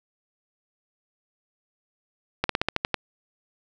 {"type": "slowing click train", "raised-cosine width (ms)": 0.3, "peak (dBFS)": -6, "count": 8, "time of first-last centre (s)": [2.44, 2.943], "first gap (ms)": 53, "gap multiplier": 1.1, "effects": []}